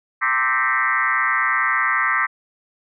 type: tone with frequency modulation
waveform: sine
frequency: 1568 Hz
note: G6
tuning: in tune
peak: -16 dBFS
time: 0.21-2.27 s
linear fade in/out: 20 ms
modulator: 129 Hz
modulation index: 3.9
effects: none